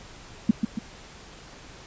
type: tone with echo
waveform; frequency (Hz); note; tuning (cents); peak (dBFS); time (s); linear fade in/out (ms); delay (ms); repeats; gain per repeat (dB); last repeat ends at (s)
sine; 220.3; A3; +2; -12; 0.49-0.51; 5; 140; 2; -6; 0.79
effects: pink hiss -46 dBFS RMS until 1.86 s + resampled to 16000 Hz